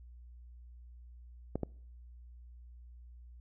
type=clicks; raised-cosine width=2 ms; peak=-20 dBFS; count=2; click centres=1.556 / 1.633 s; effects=noise-tail reverb RT60 0.6 s tail -26 dB re dry + added 60 Hz sine -50 dBFS peak until 3.4 s